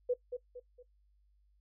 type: tone with echo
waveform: sine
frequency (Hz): 493.9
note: B4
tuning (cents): 0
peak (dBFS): -27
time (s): 0.09-0.14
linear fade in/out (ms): 10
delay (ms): 230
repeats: 3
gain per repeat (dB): -8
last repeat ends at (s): 0.83
effects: noise-tail reverb RT60 0.1 s tail -18 dB re dry + added 50 Hz sine -66 dBFS peak until 1.6 s